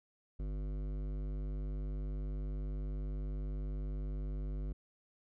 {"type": "tone with hard clipping", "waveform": "sine", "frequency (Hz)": 50, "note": "G1", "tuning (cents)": 35, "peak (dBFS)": -38, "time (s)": [0.39, 4.73], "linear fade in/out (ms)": 10, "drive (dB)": 15, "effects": []}